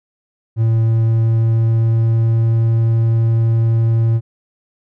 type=tone with pitch glide; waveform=triangle; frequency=113 to 113.98 Hz; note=A2 to A#2; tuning=+47 to -38 cents; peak=-9 dBFS; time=0.56-4.21 s; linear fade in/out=50 ms; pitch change=+15 cents; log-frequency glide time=0.77-2.64 s; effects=none